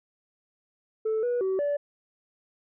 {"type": "tone with pitch steps", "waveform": "sine", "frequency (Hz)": [438.7, 486, 380.2, 578], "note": ["A4", "B4", "F#4", "D5"], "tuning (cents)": [-5, -28, 47, -28], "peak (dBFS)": -22, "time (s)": [1.05, 1.77], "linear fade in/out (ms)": 10, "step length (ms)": 180, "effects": ["tanh soft clip ceiling -22 dBFS"]}